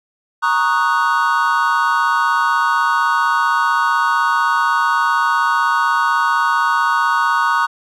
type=chord; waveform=triangle; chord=D# minor seventh; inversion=second; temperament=equal; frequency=932.3 / 1108.7 / 1244.5 / 1480 Hz; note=A#5 / C#6 / D#6 / F#6; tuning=0 / 0 / 0 / 0 cents; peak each=-17 dBFS; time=0.42-7.67 s; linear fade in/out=20 ms; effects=none